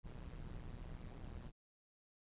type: noise with amplitude modulation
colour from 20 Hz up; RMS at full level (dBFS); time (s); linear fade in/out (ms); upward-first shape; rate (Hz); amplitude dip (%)
brown; -45; 0.03-1.52; 50; sine; 122; 85
effects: resampled to 8000 Hz